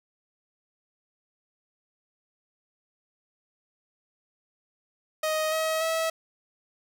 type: tone with pitch steps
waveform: sawtooth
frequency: 625 / 636.7 / 648.5 Hz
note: D#5 / D#5 / E5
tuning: +8 / +40 / -28 cents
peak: -21 dBFS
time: 5.23-6.1 s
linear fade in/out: 5 ms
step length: 290 ms
effects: none